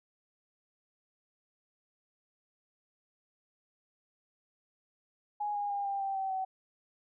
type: tone with pitch steps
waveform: sine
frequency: 830.6 / 818.2 / 806 / 794 / 782.2 / 770.5 / 759 Hz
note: G#5 / G#5 / G5 / G5 / G5 / G5 / F#5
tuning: 0 / -26 / +48 / +22 / -4 / -30 / +44 cents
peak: -31 dBFS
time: 5.4-6.45 s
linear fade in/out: 10 ms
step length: 150 ms
effects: none